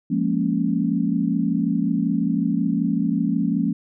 sine chord, Bb minor seventh, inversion second, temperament equal, 174.61 / 207.7 / 233.1 / 277.2 Hz, F3 / Ab3 / Bb3 / Db4, 0 / 0 / 0 / 0 cents, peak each -24 dBFS, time 0.1-3.73 s, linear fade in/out 10 ms, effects none

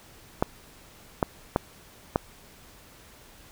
clicks, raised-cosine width 1 ms, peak -7 dBFS, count 4, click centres 0.425 / 1.228 / 1.561 / 2.159 s, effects pink hiss -52 dBFS RMS until 3.51 s

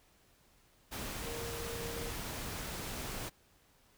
sine tone in noise, 466.2 Hz, A#4, in tune, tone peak -43 dBFS, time 1.25-2.11 s, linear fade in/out 20 ms, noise pink, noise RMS -41 dBFS, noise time 0.91-3.3 s, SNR -5 dB, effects pink hiss -67 dBFS RMS until 3.97 s

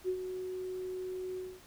sine tone with ADSR envelope, 369.8 Hz, F#4, 1 cent flat, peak -28 dBFS, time 0.04-1.61 s, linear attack 45 ms, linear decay 75 ms, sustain -8 dB, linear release 230 ms, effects pink hiss -57 dBFS RMS until 1.66 s

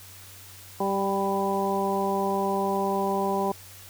harmonic tone with a mistuned harmonic, 196 Hz, G3, in tune, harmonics 1 / 2 / 3 / 4 / 5, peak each -30 / -28 / -32 / -29 / -30 dBFS, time 0.8-3.52 s, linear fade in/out 5 ms, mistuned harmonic 5, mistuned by +17 cents, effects added 95 Hz sine -50 dBFS peak until 3.89 s + white hiss -47 dBFS RMS until 3.89 s

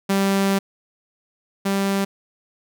sawtooth tone pair in turn, 195.9 / 196.61 Hz, G3 / G3, -1 / +5 cents, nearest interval unison, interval 6 cents, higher second, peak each -13 / -15 dBFS, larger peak first, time 0.09-0.59 / 1.65-2.05 s, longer first, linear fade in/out 10 ms, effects none

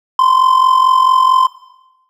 triangle tone with amplitude modulation, 1036 Hz, C6, 17 cents flat, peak -3 dBFS, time 0.19-1.47 s, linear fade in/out 2 ms, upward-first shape sine, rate 44.5 Hz, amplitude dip 70%, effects noise-tail reverb RT60 1.0 s tail -17 dB re dry

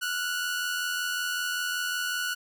sawtooth tone pair together, 1388 / 1473.3 Hz, F6 / F#6, -11 / -8 cents, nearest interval minor second, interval 103 cents, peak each -33 / -25 dBFS, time 0.01-2.35 s, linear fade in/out 20 ms, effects none

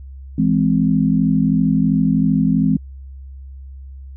sine chord, E augmented, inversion none, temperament equal with one note detuned, 164.81 / 207.7 / 260.3 Hz, E3 / G#3 / B#3, 0 / 0 / -9 cents, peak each -17 dBFS, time 0.38-2.77 s, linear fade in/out 5 ms, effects added 67 Hz sine -32 dBFS peak until 4.16 s

